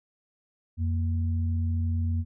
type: tone pair together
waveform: sine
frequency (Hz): 87.31 / 233.1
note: F2 / A#3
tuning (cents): 0 / 0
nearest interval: octave + perfect fourth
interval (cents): 1700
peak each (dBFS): -24 / -35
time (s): 0.77-2.25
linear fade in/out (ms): 50
effects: none